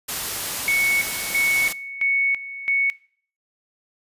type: noise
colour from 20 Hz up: white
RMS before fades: -27 dBFS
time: 0.08-1.73 s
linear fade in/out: 10 ms
type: tone with tremolo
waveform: sine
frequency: 2217 Hz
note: C#7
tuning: in tune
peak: -17 dBFS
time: 0.68-2.9 s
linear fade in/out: 0 ms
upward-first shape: square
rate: 1.5 Hz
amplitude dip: 80%
effects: noise-tail reverb RT60 0.5 s tail -21 dB re dry + resampled to 32000 Hz